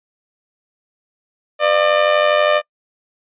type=tone with amplitude modulation; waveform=sawtooth; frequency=599 Hz; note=D5; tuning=34 cents sharp; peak=-5 dBFS; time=1.59-2.62 s; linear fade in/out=50 ms; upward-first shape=sine; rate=92.3 Hz; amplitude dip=65%; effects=noise-tail reverb RT60 0.1 s tail -26 dB re dry + resampled to 8000 Hz